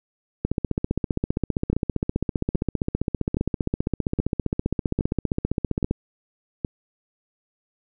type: two click trains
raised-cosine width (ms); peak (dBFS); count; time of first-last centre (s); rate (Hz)
3; -11 / -9; 7 / 84; 1.73-6.648 / 0.45-5.911; 1.22 / 15.2
effects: none